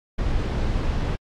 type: noise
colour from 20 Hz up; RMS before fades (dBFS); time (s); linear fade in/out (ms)
brown; -23; 0.18-1.16; 10
effects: low-pass 5000 Hz 12 dB/octave + AAC 64 kbps